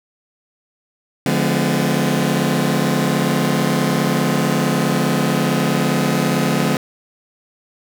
sawtooth chord, D diminished seventh, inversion none, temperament just, 146.83 / 176.2 / 211.4 / 253.7 Hz, D3 / F3 / Ab3 / Cb4, 0 / +16 / +31 / +47 cents, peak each -17 dBFS, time 1.26-6.77 s, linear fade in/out 2 ms, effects none

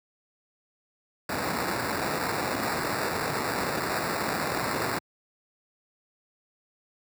white noise with sample-and-hold, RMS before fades -29 dBFS, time 1.29-4.99 s, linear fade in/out 5 ms, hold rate 3150 Hz, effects high-pass 100 Hz 12 dB/octave

